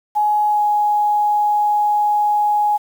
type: tone with pitch glide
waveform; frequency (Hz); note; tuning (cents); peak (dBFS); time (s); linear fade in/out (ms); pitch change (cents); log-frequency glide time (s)
sine; 840 to 834.7; G#5 to G#5; +19 to +9; -13; 0.15-2.78; 20; -10; 0.5-0.61
effects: 7-bit